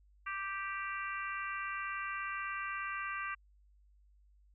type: harmonic tone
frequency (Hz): 391.7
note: G4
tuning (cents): -1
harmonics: 3 / 4 / 5 / 6 / 7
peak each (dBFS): -40 / -42 / -44 / -46 / -47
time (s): 0.26-3.35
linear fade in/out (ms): 10
effects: added 50 Hz sine -62 dBFS peak until 4.54 s